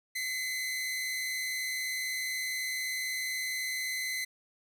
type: tone pair together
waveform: sawtooth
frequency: 2031 / 2171 Hz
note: B6 / C#7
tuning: +48 / -37 cents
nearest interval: minor second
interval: 115 cents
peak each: -29 / -39 dBFS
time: 0.15-4.25 s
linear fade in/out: 10 ms
effects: none